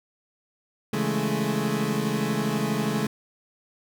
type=chord; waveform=30% pulse; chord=A major seventh; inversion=first; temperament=equal; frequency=138.59 / 164.81 / 207.7 / 220 Hz; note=C#3 / E3 / G#3 / A3; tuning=0 / 0 / 0 / 0 cents; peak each=-28 / -29 / -25 / -26 dBFS; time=0.93-3.07 s; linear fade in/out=5 ms; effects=none